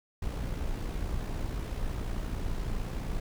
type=noise with amplitude modulation; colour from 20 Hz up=brown; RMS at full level=-31 dBFS; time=0.22-3.2 s; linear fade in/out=5 ms; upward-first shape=sine; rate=59.8 Hz; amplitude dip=45%; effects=none